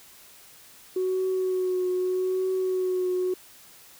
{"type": "tone with vibrato", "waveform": "sine", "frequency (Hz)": 370, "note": "F#4", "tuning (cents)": 0, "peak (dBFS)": -22, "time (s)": [0.96, 3.34], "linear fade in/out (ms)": 5, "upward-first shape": "triangle", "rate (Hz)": 0.81, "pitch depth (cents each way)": 27, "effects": ["tanh soft clip ceiling -19 dBFS", "white hiss -51 dBFS RMS until 3.99 s"]}